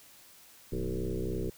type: tone with frequency modulation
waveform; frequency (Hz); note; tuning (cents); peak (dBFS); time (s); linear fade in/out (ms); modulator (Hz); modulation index
sine; 174.61; F3; 0; -30; 0.72-1.5; 5; 63.5; 4.4
effects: white hiss -56 dBFS RMS until 1.57 s